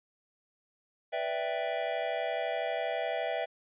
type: chord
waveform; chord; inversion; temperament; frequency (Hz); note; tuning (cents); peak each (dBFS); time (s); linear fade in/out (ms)
square; E minor seventh; second; equal; 493.9 / 587.3 / 659.3 / 784; B4 / D5 / E5 / G5; 0 / 0 / 0 / 0; -39 / -38 / -34 / -38; 1.12-3.46; 20
effects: resampled to 8000 Hz